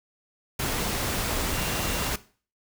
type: tone in noise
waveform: sine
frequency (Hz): 2770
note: F7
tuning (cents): -15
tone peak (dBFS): -38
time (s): 1.52-2.1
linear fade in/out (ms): 5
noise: pink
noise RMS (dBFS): -28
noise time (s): 0.59-2.16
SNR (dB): -13
effects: noise-tail reverb RT60 0.4 s tail -17 dB re dry